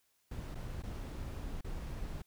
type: noise with dropouts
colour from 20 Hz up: brown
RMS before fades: -41 dBFS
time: 0.31-2.22 s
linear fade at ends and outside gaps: 5 ms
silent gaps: 0.547-0.553 / 0.823-0.835 / 1.61-1.644 s
effects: white hiss -75 dBFS RMS until 2.26 s